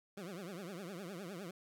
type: tone with vibrato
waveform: 20% pulse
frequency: 184.9 Hz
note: F#3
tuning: 1 cent flat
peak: -39 dBFS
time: 0.17-1.51 s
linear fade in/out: 5 ms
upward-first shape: triangle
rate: 9.8 Hz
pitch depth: 250 cents each way
effects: none